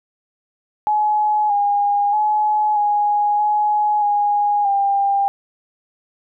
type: tone with pitch steps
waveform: sine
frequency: 846 / 815 / 848 / 829 / 840 / 824 / 797 Hz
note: G#5 / G#5 / G#5 / G#5 / G#5 / G#5 / G5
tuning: +32 / -33 / +36 / -3 / +19 / -14 / +28 cents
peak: -14 dBFS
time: 0.87-5.28 s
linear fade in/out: 0 ms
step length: 630 ms
effects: none